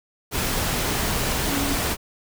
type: tone in noise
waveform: sine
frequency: 280 Hz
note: C#4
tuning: 18 cents sharp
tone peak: -26 dBFS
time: 1.46-1.76 s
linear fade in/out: 50 ms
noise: pink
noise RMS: -24 dBFS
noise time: 0.31-1.97 s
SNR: -5 dB
effects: none